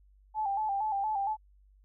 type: tone with vibrato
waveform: sine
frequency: 827 Hz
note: G#5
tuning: 8 cents flat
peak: -28 dBFS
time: 0.34-1.37 s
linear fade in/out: 50 ms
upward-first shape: square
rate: 4.3 Hz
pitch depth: 75 cents each way
effects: added 49 Hz sine -58 dBFS peak until 1.84 s